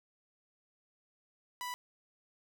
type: tone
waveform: sawtooth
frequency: 987.8 Hz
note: B5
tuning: in tune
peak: -34 dBFS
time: 1.61-1.74 s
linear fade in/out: 0 ms
effects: none